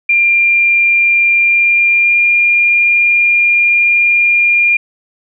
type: tone with pitch glide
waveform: sine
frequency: 2389 to 2407 Hz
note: D7 to D7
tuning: +29 to +42 cents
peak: -7 dBFS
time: 0.09-4.77 s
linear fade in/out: 5 ms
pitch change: +13 cents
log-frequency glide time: 1.42-2.29 s
effects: none